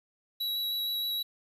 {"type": "tone with vibrato", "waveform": "square", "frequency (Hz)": 3900, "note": "B7", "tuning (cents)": -23, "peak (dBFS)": -30, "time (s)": [0.4, 1.23], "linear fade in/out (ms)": 10, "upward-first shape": "square", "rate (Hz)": 6.4, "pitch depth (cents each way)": 10, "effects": ["10-bit"]}